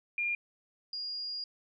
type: tone pair in turn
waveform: sine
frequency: 2407 / 4843 Hz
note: D7 / D#8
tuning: +42 / -48 cents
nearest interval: octave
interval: 1210 cents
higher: second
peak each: -29 / -35 dBFS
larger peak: first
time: 0.18-0.35 / 0.93-1.44 s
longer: second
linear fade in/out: 2 ms
effects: none